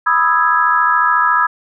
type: chord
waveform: sine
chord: E major seventh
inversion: second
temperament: equal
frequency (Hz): 987.8 / 1244.5 / 1318.5 / 1661.2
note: B5 / D#6 / E6 / G#6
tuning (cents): 0 / 0 / 0 / 0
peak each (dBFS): -16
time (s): 0.06-1.47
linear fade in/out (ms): 10
effects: none